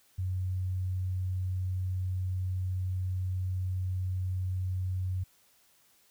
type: tone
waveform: sine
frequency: 92.5 Hz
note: F#2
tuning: in tune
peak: -29 dBFS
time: 0.18-5.24 s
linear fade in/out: 10 ms
effects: white hiss -65 dBFS RMS until 6.1 s